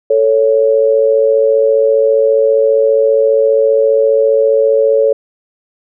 sine tone pair together, 442.1 / 557 Hz, A4 / C#5, +8 / +8 cents, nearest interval major third, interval 400 cents, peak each -10 dBFS, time 0.1-5.13 s, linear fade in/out 5 ms, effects none

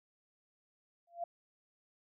sine tone with exponential growth, 687 Hz, F5, 29 cents flat, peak -32 dBFS, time 1.07-1.24 s, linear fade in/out 5 ms, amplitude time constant 35 ms, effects none

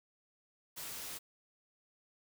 white noise, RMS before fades -44 dBFS, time 0.76-1.19 s, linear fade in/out 20 ms, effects none

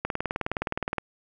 click train, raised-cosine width 0.5 ms, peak -12 dBFS, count 19, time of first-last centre 0.05-0.983 s, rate 19.3 Hz, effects none

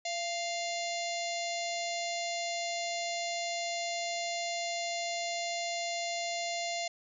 harmonic tone with a mistuned harmonic, 698.5 Hz, F5, in tune, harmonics 1 / 3 / 4 / 5 / 6 / 7 / 8 / 9 / 10, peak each -35 / -40 / -44 / -45 / -42 / -47 / -48 / -48 / -43 dBFS, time 0.05-6.88 s, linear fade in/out 5 ms, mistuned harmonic 1, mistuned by -36 cents, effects none

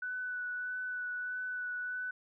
sine tone with vibrato, 1488 Hz, F#6, 9 cents sharp, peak -35 dBFS, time 0.02-2.11 s, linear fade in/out 5 ms, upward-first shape sine, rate 1.6 Hz, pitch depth 14 cents each way, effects none

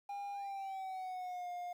triangle tone with pitch glide, 806 to 709.8 Hz, G5 to F5, +48 to +28 cents, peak -38 dBFS, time 0.09-1.73 s, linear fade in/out 5 ms, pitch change -220 cents, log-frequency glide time 0.33-1.5 s, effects 11-bit

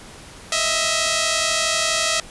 5% pulse tone pair together, 630 / 662.2 Hz, D#5 / E5, +21 / +8 cents, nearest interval minor second, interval 87 cents, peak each -10 dBFS, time 0.52-2.2 s, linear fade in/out 2 ms, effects pink hiss -41 dBFS RMS until 2.3 s + resampled to 24000 Hz

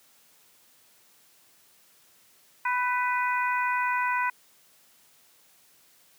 harmonic tone with a mistuned harmonic, 494.8 Hz, B4, 3 cents sharp, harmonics 2 / 3 / 4 / 5, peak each -26 / -30 / -32 / -34 dBFS, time 2.65-4.3 s, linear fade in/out 5 ms, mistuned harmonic 3, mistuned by +22 cents, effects white hiss -60 dBFS RMS until 6.18 s + high-pass 100 Hz 12 dB/octave

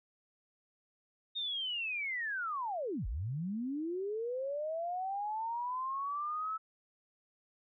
sine linear two-way sweep, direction down then up, 3712 to 41.2 to 1314 Hz, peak -34 dBFS, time 1.35-6.58 s, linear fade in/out 20 ms, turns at 3.07 s, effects none

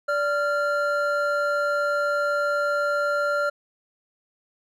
triangle tone pair together, 581.8 / 1386 Hz, D5 / F6, -16 / -14 cents, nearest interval octave + minor third, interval 1502 cents, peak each -22 dBFS, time 0.08-3.5 s, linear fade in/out 10 ms, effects none

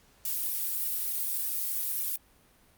violet noise with flanger, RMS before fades -31 dBFS, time 0.25-2.16 s, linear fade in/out 2 ms, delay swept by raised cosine 1.7 to 3.2 ms, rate 1.7 Hz, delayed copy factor +0.65, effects pink hiss -62 dBFS RMS until 2.77 s + Opus 48 kbps

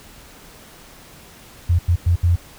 sine tone bursts at uneven times, 86.7 Hz, F2, 12 cents flat, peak -12 dBFS, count 4, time 1.69-1.79 / 1.88-1.96 / 2.06-2.16 / 2.23-2.36 s, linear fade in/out 10 ms, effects pink hiss -44 dBFS RMS until 2.58 s

